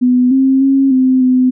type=tone with pitch steps; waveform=sine; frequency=249.5 / 266.1 / 271.2 / 258.9 / 254.6 Hz; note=B3 / C4 / C#4 / C4 / C4; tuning=+18 / +29 / -38 / -18 / -47 cents; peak=-7 dBFS; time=0.01-1.51 s; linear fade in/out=20 ms; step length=300 ms; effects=none